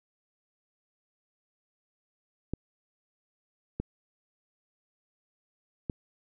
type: clicks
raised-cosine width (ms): 3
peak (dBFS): -18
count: 3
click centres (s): 2.536 / 3.8 / 5.898
effects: none